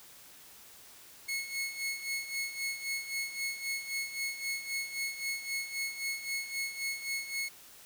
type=tone with tremolo; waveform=sawtooth; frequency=2183 Hz; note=C#7; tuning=27 cents flat; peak=-28 dBFS; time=1.28-7.49 s; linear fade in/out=10 ms; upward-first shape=sine; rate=3.8 Hz; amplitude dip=70%; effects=white hiss -54 dBFS RMS until 7.85 s